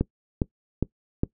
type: click train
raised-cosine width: 3 ms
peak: -9 dBFS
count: 4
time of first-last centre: 0.01-1.234 s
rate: 2.45 Hz
effects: noise-tail reverb RT60 0.1 s tail -21 dB re dry